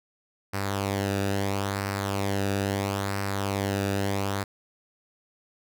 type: tone with flanger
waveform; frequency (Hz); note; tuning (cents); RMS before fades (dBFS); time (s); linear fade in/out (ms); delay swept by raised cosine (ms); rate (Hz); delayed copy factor
sawtooth; 98.9; G2; +16; -28; 0.53-4.44; 10; 0.29 to 0.95; 0.75; -0.55
effects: none